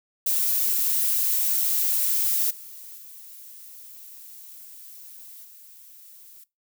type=noise with level steps; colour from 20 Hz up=violet; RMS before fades=-23 / -42 / -44 / -48 dBFS; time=0.26-6.44 s; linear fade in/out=5 ms; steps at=2.5 / 2.97 / 5.44 s; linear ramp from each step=10 ms; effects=noise-tail reverb RT60 0.2 s tail -19 dB re dry